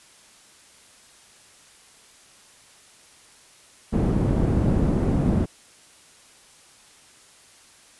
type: low-pass noise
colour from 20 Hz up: white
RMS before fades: -21 dBFS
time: 3.92-5.46 s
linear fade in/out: 20 ms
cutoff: 230 Hz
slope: 12 dB/octave
effects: white hiss -52 dBFS RMS until 7.99 s + resampled to 24000 Hz